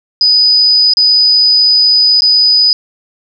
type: tone with dropouts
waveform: sine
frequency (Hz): 4978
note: D#8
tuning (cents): 0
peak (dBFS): -5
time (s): 0.21-2.73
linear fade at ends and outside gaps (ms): 1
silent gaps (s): 0.936-0.97 / 2.207-2.22
effects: none